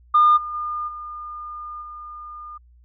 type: tone with level steps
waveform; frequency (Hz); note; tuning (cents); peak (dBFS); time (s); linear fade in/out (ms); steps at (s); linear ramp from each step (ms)
sine; 1212; D#6; -46; -10 / -27 / -24 / -31 / -34; 0.14-2.58; 10; 0.36 / 0.53 / 0.87 / 1.81; 20
effects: tanh soft clip ceiling -7 dBFS + added 60 Hz sine -49 dBFS peak until 2.84 s